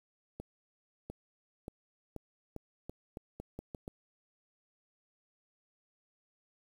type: accelerating click train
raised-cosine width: 2 ms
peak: -28 dBFS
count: 11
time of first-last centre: 0.4-3.879 s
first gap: 700 ms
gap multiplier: 0.83
effects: 9-bit